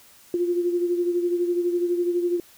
sine beating tone pair, 349.2 / 361.2 Hz, F4 / F#4, 0 / -42 cents, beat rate 12 Hz, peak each -21 / -29 dBFS, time 0.34-2.4 s, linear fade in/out 2 ms, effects white hiss -52 dBFS RMS until 2.57 s

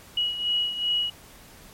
sine beating tone pair, 2911 / 2913.6 Hz, F#7 / F#7, -29 / -27 cents, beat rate 2.6 Hz, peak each -24 / -30 dBFS, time 0.17-1.1 s, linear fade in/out 5 ms, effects pink hiss -49 dBFS RMS until 1.73 s + MP3 64 kbps

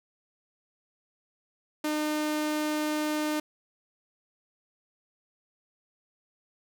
sawtooth tone, 303.7 Hz, D#4, 42 cents flat, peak -23 dBFS, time 1.84-3.4 s, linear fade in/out 5 ms, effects none

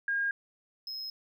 sine / triangle tone pair in turn, 1620 / 5143 Hz, G#6 / E8, -43 / -44 cents, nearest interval octave + minor sixth, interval 1999 cents, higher second, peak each -27 / -35 dBFS, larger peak first, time 0.08-0.31 / 0.87-1.1 s, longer neither, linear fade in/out 2 ms, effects none

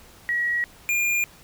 sine / square tone pair in turn, 1913 / 2410 Hz, A#6 / D7, +44 / +44 cents, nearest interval major third, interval 400 cents, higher second, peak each -21 dBFS, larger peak neither, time 0.29-0.64 / 0.89-1.24 s, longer neither, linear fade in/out 0 ms, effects pink hiss -50 dBFS RMS until 1.43 s

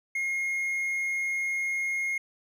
triangle tone, 2146 Hz, C7, 43 cents sharp, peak -25 dBFS, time 0.15-2.18 s, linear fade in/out 5 ms, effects none

